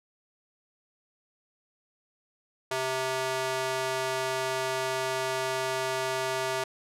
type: tone with high-pass filter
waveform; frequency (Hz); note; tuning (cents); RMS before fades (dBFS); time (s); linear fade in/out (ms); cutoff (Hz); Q
square; 130.81; C3; 0; -30; 2.71-6.64; 5; 550; 1
effects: low-pass 11000 Hz 12 dB/octave